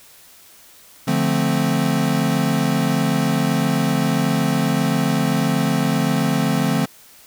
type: chord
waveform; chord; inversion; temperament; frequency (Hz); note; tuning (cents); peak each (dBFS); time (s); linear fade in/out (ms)
square; D minor seventh; none; equal; 146.83 / 174.61 / 220 / 261.6; D3 / F3 / A3 / C4; 0 / 0 / 0 / 0; -23; 1.07-6.86; 10
effects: white hiss -47 dBFS RMS until 7.26 s